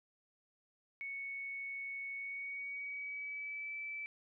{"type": "tone with pitch glide", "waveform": "sine", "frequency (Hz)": [2217, 2315], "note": ["C#7", "D7"], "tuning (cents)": [0, -25], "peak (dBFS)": -40, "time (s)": [1.01, 4.06], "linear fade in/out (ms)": 0, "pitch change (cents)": 75, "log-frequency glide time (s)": [2.13, 3.75], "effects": []}